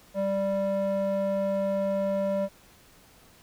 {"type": "tone with band-pass filter", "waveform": "square", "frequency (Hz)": 196, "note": "G3", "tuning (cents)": 0, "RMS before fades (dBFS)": -27, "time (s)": [0.14, 2.49], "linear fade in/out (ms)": 50, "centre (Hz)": 490, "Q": 5.5, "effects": ["pink hiss -56 dBFS RMS until 3.42 s"]}